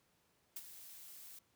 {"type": "noise with ADSR envelope", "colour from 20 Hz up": "blue", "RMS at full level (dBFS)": -43, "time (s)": [0.56, 1.39], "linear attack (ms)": 6, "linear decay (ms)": 35, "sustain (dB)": -11, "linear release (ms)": 4, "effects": ["pink hiss -75 dBFS RMS until 1.55 s", "high-pass 80 Hz 12 dB/octave"]}